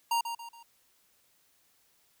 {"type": "tone with echo", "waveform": "square", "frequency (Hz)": 932.3, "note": "A#5", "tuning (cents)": 0, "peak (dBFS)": -26, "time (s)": [0.11, 0.21], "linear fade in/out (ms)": 5, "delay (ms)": 140, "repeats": 3, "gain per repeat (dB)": -8, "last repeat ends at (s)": 0.63, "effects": ["white hiss -68 dBFS RMS until 2.2 s"]}